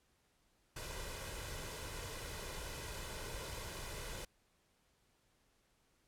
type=noise with comb filter; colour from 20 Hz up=pink; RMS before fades=-45 dBFS; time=0.76-4.25 s; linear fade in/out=5 ms; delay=2 ms; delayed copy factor=+0.55; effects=pink hiss -75 dBFS RMS until 6.07 s + low-pass 12000 Hz 12 dB/octave